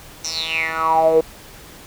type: tone with band-pass filter sweep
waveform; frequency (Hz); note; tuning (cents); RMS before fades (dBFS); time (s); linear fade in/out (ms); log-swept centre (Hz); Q
10% pulse; 161.5; E3; -35; -18; 0.24-1.21; 5; 6100 to 430; 9
effects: pink hiss -41 dBFS RMS until 1.86 s